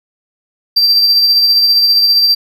triangle tone with tremolo, 4699 Hz, D8, in tune, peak -4 dBFS, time 0.76-2.35 s, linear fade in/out 10 ms, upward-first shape triangle, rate 15 Hz, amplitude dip 40%, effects none

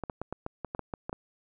clicks, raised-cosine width 1 ms, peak -20 dBFS, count 11, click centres 0.037 / 0.098 / 0.216 / 0.326 / 0.464 / 0.647 / 0.749 / 0.793 / 0.938 / 1.095 / 1.129 s, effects none

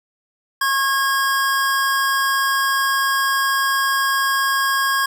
square tone pair together, 1085.4 / 1638 Hz, C#6 / G#6, -37 / -24 cents, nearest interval perfect fifth, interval 713 cents, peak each -20 dBFS, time 0.61-5.06 s, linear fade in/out 5 ms, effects none

